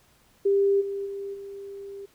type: tone with level steps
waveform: sine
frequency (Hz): 397.1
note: G4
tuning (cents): +22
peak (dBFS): -18 / -28 / -31 / -36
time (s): 0.45-2.06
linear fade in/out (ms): 10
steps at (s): 0.8 / 1.05 / 1.33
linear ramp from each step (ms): 20
effects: pink hiss -61 dBFS RMS until 2.14 s